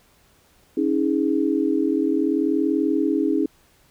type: chord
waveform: sine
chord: C# suspended second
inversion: none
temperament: equal with one note detuned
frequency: 277.2 / 317.8 / 415.3 Hz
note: C#4 / D#4 / G#4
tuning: 0 / +37 / 0 cents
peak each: -22 / -21 / -25 dBFS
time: 0.77-3.46 s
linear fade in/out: 5 ms
effects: pink hiss -58 dBFS RMS until 3.9 s